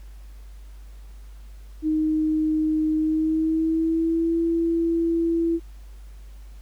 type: tone with pitch glide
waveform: sine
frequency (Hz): 311.1 to 333.4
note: D#4 to E4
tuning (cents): 0 to +20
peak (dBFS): -19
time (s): 1.82-5.6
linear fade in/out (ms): 50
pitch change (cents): +120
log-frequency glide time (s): 2.96-4.39
effects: added 50 Hz sine -39 dBFS peak until 6.61 s + pink hiss -58 dBFS RMS until 6.61 s